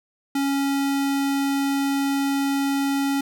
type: tone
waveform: square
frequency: 277.2 Hz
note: C#4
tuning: in tune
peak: -21 dBFS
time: 0.35-3.21 s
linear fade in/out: 5 ms
effects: none